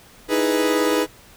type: chord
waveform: 40% pulse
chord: E major seventh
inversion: third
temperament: equal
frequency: 311.1 / 329.6 / 415.3 / 493.9 Hz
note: D#4 / E4 / G#4 / B4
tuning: 0 / 0 / 0 / 0 cents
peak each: -21 / -27 / -22 / -21 dBFS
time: 0.28-1.07 s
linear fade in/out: 50 ms
effects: pink hiss -48 dBFS RMS until 1.36 s